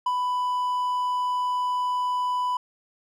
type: tone with ADSR envelope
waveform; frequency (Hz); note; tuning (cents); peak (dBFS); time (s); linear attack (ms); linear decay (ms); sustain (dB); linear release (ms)
triangle; 994; B5; +11; -18; 0.06-2.57; 6; 49; -3; 3
effects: none